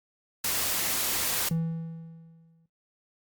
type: noise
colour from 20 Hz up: white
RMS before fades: -28 dBFS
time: 0.44-1.49 s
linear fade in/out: 5 ms
type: tone with exponential decay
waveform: triangle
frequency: 164.2 Hz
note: E3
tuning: 6 cents flat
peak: -21 dBFS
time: 1.51-2.66 s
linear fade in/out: 2 ms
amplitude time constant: 250 ms
effects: noise-tail reverb RT60 0.2 s tail -18 dB re dry + Opus 48 kbps